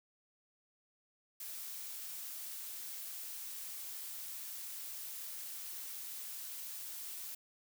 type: noise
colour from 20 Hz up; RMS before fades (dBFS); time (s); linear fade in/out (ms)
blue; -45; 1.4-7.35; 5
effects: none